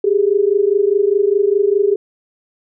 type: tone pair together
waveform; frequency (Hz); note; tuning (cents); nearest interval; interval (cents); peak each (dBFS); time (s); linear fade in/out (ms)
sine; 392 / 416.9; G4 / G#4; 0 / +7; minor second; 107; -14; 0.04-1.96; 5
effects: none